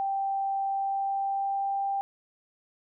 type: tone with pitch glide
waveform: sine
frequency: 784 to 790.4 Hz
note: G5 to G5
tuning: 0 to +14 cents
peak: -26 dBFS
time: 0-2.01 s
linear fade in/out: 0 ms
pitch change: +14 cents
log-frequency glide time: 0.66-1.8 s
effects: none